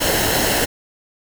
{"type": "noise with comb filter", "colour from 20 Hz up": "pink", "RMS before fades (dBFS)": -18, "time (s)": [0, 0.66], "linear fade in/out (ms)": 20, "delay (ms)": 0.84, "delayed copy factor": -0.55, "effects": []}